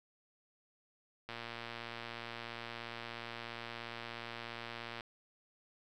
click train, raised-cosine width 0.3 ms, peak -27 dBFS, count 436, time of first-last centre 1.29-5.008 s, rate 117 Hz, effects 11-bit

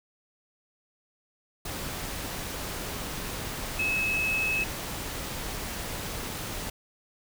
sine tone in noise, 2584 Hz, E7, 35 cents flat, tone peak -25 dBFS, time 3.79-4.64 s, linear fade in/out 5 ms, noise pink, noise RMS -35 dBFS, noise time 1.65-6.7 s, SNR +7 dB, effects none

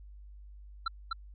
square tone with echo, 1344 Hz, E6, 33 cents sharp, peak -29 dBFS, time 0.86-0.88 s, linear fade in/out 5 ms, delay 250 ms, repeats 1, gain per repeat -2 dB, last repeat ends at 1.13 s, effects added 50 Hz sine -47 dBFS peak until 1.34 s + resampled to 11025 Hz

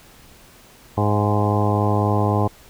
harmonic tone with a mistuned harmonic, 103.7 Hz, G#2, 2 cents flat, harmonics 1 / 2 / 3 / 4 / 5 / 6 / 7 / 8 / 9 / 10, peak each -19 / -25 / -26 / -26 / -28 / -29 / -28 / -26 / -33 / -28 dBFS, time 0.97-2.48 s, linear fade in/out 10 ms, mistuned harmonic 6, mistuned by +36 cents, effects pink hiss -48 dBFS RMS until 2.69 s

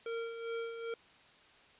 square tone with tremolo, 460.6 Hz, A#4, 21 cents flat, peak -36 dBFS, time 0.06-0.94 s, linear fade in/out 2 ms, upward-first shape sine, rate 2.5 Hz, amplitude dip 55%, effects white hiss -61 dBFS RMS until 1.79 s + resampled to 8000 Hz

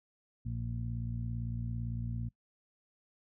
harmonic tone, 57.8 Hz, A#1, 14 cents flat, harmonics 1 / 2 / 3 / 4, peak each -40 / -36 / -47 / -44 dBFS, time 0.45-2.29 s, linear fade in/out 10 ms, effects noise-tail reverb RT60 0.1 s tail -23 dB re dry

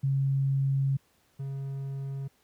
sine / triangle tone pair in turn, 136.5 / 136.98 Hz, C#3 / C#3, -26 / -20 cents, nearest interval unison, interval 6 cents, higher second, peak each -23 / -30 dBFS, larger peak first, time 0.03-0.97 / 1.39-2.28 s, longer first, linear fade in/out 10 ms, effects pink hiss -67 dBFS RMS until 2.43 s + high-pass 60 Hz 12 dB/octave

